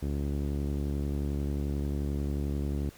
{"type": "tone with low-pass filter", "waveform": "sawtooth", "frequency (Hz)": 71.3, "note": "C#2", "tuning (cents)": 49, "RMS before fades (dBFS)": -31, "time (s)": [0.02, 2.9], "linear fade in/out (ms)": 10, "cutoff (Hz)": 340, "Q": 1.5, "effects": ["pink hiss -54 dBFS RMS until 2.97 s"]}